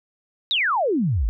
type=exponential sweep; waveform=sine; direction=down; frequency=3966 to 45.29 Hz; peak=-18 dBFS; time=0.51-1.29 s; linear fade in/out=0 ms; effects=none